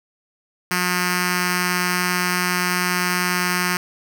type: tone with notch filter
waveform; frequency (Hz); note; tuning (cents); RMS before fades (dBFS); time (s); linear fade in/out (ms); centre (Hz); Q
5% pulse; 179.5; F3; +48; -21; 0.71-3.77; 2; 570; 0.62
effects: none